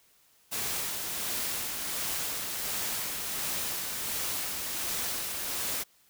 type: noise with tremolo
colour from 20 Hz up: white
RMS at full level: -32 dBFS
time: 0.51-5.84 s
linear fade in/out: 20 ms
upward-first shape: sine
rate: 1.4 Hz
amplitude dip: 30%
effects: white hiss -64 dBFS RMS until 6.09 s